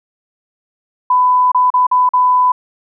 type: tone with dropouts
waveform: sine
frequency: 1000 Hz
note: B5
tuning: 21 cents sharp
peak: -8 dBFS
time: 1.1-2.52 s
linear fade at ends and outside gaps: 5 ms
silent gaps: 1.518-1.546 / 1.703-1.739 / 1.868-1.913 / 2.091-2.135 s
effects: none